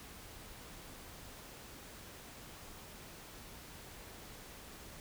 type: silence
effects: pink hiss -52 dBFS RMS until 5 s